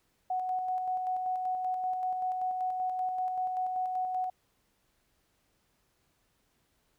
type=tone with tremolo; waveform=sine; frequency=740 Hz; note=F#5; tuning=in tune; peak=-28 dBFS; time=0.3-4.3 s; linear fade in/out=5 ms; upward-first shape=square; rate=5.2 Hz; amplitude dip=30%; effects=pink hiss -73 dBFS RMS until 6.98 s